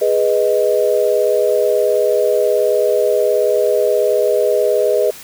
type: chord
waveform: sine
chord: G# minor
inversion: none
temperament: equal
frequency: 415.3 / 493.9 / 622.3 Hz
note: G#4 / B4 / D#5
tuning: 0 / 0 / 0 cents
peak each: -16 dBFS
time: 0.01-5.11 s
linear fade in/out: 10 ms
effects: white hiss -36 dBFS RMS until 5.23 s